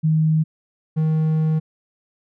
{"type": "tone pair in turn", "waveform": ["sine", "triangle"], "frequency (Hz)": [157.3, 157.3], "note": ["D#3", "D#3"], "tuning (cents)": [19, 19], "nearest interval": "unison", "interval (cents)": 0, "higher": "neither", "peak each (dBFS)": -14, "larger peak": "neither", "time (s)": [[0.03, 0.44], [0.96, 1.6]], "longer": "second", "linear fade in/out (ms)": 20, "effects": []}